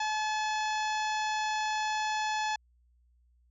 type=harmonic tone with a mistuned harmonic; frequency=859 Hz; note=A5; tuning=42 cents flat; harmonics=1 / 2 / 3 / 4 / 5 / 6 / 7 / 8; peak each=-30 / -36 / -40 / -42 / -44 / -46 / -47 / -48 dBFS; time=0-2.56 s; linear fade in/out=5 ms; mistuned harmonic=7; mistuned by=-22 cents; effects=added 60 Hz sine -63 dBFS peak until 3.5 s